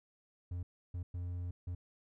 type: tone bursts at uneven times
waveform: triangle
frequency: 88.5 Hz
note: F2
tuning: 23 cents sharp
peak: -35 dBFS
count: 4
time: 0.51-0.63 / 0.94-1.03 / 1.14-1.51 / 1.67-1.75 s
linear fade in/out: 5 ms
effects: none